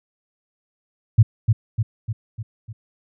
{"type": "tone with echo", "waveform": "sine", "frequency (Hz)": 110.3, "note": "A2", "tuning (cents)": 5, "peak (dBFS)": -6, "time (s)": [1.18, 1.23], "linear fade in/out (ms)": 10, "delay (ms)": 300, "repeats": 5, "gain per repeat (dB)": -5, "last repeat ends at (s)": 2.73, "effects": []}